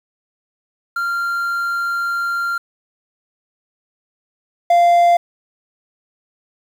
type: tone pair in turn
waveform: triangle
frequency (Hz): 1387 / 693.5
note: F6 / F5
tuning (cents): -12 / -12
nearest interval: octave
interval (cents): 1200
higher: first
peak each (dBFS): -16 / -7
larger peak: second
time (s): 0.96-2.58 / 4.7-5.17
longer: first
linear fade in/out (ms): 5
effects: 7-bit